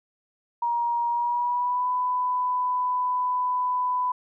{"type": "tone with pitch glide", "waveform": "sine", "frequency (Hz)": [946, 997.6], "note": ["A#5", "B5"], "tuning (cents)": [25, 17], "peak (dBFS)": -22, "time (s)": [0.62, 4.12], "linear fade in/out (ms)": 5, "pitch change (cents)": 92, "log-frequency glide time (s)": [1.09, 1.88], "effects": []}